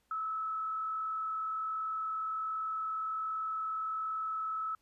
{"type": "tone with frequency modulation", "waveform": "sine", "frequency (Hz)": 1300, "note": "E6", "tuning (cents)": -24, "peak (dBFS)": -33, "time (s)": [0.11, 4.75], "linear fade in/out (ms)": 2, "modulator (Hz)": 41.3, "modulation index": 0.46, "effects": ["pink hiss -75 dBFS RMS until 4.81 s", "resampled to 32000 Hz"]}